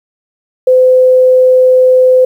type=tone; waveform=sine; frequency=511 Hz; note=C5; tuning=41 cents flat; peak=-3 dBFS; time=0.67-2.25 s; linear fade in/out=5 ms; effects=7-bit